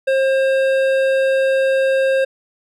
triangle tone with hard clipping, 534 Hz, C5, 35 cents sharp, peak -15 dBFS, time 0.07-2.25 s, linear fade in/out 10 ms, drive 15 dB, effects none

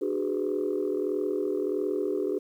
sine chord, G# half-diminished seventh, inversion second, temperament just, 299 / 373.8 / 415.3 / 498.4 Hz, D4 / F#4 / G#4 / B4, +31 / +18 / 0 / +16 cents, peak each -32 / -29 / -29 / -35 dBFS, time 0.01-2.39 s, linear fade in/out 10 ms, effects tanh soft clip ceiling -18 dBFS + 10-bit

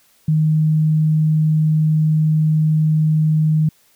sine tone, 155.56 Hz, D#3, in tune, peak -12 dBFS, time 0.28-3.69 s, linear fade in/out 5 ms, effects white hiss -56 dBFS RMS until 3.95 s

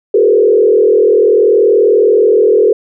sine tone with frequency modulation, 433.1 Hz, A4, 27 cents flat, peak -5 dBFS, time 0.14-2.73 s, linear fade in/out 5 ms, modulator 40.6 Hz, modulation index 1.4, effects none

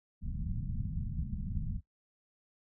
pink low-pass noise, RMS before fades -36 dBFS, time 0.21-1.81 s, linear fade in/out 50 ms, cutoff 210 Hz, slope 48 dB/octave, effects noise-tail reverb RT60 0.1 s tail -17 dB re dry

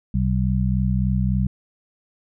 harmonic tone, 63.5 Hz, B1, 49 cents sharp, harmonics 1 / 2 / 3, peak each -22 / -22 / -22 dBFS, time 0.14-1.47 s, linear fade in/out 5 ms, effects none

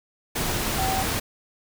sine tone in noise, 765 Hz, G5, 42 cents flat, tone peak -25 dBFS, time 0.78-1.03 s, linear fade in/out 10 ms, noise pink, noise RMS -26 dBFS, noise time 0.35-1.2 s, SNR -2 dB, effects none

